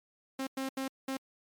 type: tone bursts at uneven times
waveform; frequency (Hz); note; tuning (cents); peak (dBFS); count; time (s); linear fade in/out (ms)
sawtooth; 266.7; C4; +33; -29; 4; 0.39-0.47 / 0.57-0.69 / 0.77-0.88 / 1.08-1.17; 5
effects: MP3 96 kbps